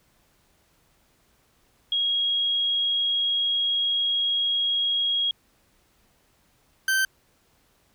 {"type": "tone pair in turn", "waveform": ["sine", "40% pulse"], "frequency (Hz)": [3289, 1552.2], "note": ["G#7", "G6"], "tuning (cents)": [-18, -18], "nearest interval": "octave + minor second", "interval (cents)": 1300, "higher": "first", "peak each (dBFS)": [-21, -19], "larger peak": "second", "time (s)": [[1.92, 5.31], [6.88, 7.05]], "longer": "first", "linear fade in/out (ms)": 2, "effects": ["pink hiss -64 dBFS RMS until 7.94 s"]}